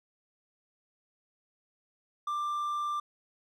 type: tone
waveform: triangle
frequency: 1184 Hz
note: D6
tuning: 14 cents sharp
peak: -28 dBFS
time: 2.27-3 s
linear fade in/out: 5 ms
effects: none